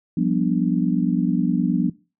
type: chord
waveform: sine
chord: G dominant seventh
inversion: third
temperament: just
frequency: 176.4 / 196 / 245 / 294 Hz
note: F3 / G3 / B3 / D4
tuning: +18 / 0 / -14 / +2 cents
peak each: -21 / -25 / -22 / -24 dBFS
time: 0.17-1.9 s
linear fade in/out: 5 ms
effects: noise-tail reverb RT60 0.3 s tail -19 dB re dry